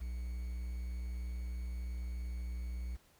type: tone with quantisation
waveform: triangle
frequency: 60.5 Hz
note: B1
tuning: 35 cents flat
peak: -35 dBFS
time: 0-2.97 s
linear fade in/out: 20 ms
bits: 10
effects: pink hiss -67 dBFS RMS until 3.19 s